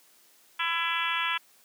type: harmonic tone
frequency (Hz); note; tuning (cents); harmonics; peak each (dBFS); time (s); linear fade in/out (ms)
334.4; E4; +25; 3 / 4 / 5 / 6 / 7 / 8 / 9 / 10; -33 / -33 / -34 / -36 / -34 / -34 / -37 / -35; 0.59-1.38; 10
effects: white hiss -60 dBFS RMS until 1.64 s + high-pass 200 Hz 12 dB/octave